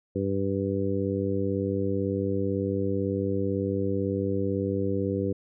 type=harmonic tone; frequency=98 Hz; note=G2; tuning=in tune; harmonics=1 / 2 / 3 / 4 / 5; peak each=-31 / -31 / -31 / -31 / -31 dBFS; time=0.15-5.33 s; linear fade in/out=10 ms; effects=none